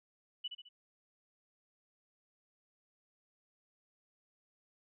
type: tone with echo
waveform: sine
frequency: 2960 Hz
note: F#7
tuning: in tune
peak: -36 dBFS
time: 0.44-0.48 s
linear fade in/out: 10 ms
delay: 70 ms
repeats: 3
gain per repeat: -6 dB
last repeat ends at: 0.69 s
effects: none